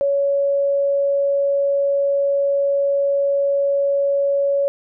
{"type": "tone", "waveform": "sine", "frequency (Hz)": 560, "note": "C#5", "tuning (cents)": 18, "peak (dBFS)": -15, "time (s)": [0.01, 4.68], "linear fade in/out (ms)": 0, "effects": []}